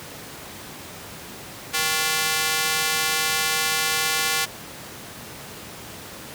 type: tone with high-pass filter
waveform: square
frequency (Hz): 157.5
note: D#3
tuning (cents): +21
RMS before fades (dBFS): -23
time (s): 1.73-4.46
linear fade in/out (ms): 20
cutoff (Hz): 1600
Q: 0.55
effects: pink hiss -38 dBFS RMS until 6.34 s + high-pass 100 Hz 12 dB/octave